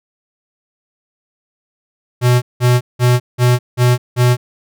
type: tone bursts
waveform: square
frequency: 123.47 Hz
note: B2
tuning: in tune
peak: -9 dBFS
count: 6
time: 2.21-4.37 s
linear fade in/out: 50 ms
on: 210 ms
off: 180 ms
effects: none